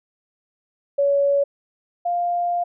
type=tone pair in turn; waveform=sine; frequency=563 / 700 Hz; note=C#5 / F5; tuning=+27 / +4 cents; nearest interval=major third; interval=377 cents; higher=second; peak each=-15 / -19 dBFS; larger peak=first; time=0.98-1.44 / 2.05-2.64 s; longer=second; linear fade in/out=10 ms; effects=none